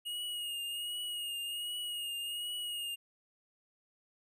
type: tone with vibrato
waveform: square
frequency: 2870 Hz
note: F7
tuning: 47 cents sharp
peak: -37 dBFS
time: 0.05-2.96 s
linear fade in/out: 20 ms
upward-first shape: triangle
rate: 1.3 Hz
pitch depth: 41 cents each way
effects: none